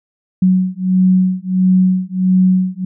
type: beating tone pair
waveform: sine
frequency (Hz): 184.6 / 186.1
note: F#3 / F#3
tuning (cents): -4 / +10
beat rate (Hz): 1.5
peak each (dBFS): -13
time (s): 0.42-2.85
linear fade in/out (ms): 5
effects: none